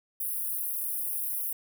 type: high-pass noise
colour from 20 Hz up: white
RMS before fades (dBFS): -32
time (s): 0.2-1.53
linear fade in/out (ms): 5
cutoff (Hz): 9700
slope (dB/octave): 96
effects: none